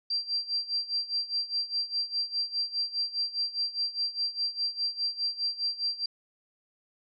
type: tone with tremolo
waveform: sine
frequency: 4720 Hz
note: D8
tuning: 8 cents sharp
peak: -25 dBFS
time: 0.1-6.06 s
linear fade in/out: 5 ms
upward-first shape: sine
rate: 4.9 Hz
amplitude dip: 85%
effects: none